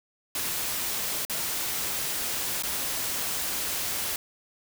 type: noise with dropouts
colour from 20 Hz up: white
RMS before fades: -30 dBFS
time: 0.35-4.16 s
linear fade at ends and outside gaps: 2 ms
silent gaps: 1.251-1.297 / 2.624-2.634 s
effects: none